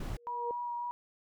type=noise; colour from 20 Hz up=brown; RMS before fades=-37 dBFS; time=0-0.17 s; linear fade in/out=5 ms
type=tone with exponential growth; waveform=sine; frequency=475.6 Hz; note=A#4; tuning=35 cents sharp; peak=-32 dBFS; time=0.05-0.51 s; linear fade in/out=1 ms; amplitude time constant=100 ms
type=tone with vibrato; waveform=sine; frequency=960 Hz; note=B5; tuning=49 cents flat; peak=-34 dBFS; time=0.27-0.91 s; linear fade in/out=0 ms; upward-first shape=sine; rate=3.7 Hz; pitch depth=13 cents each way
effects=none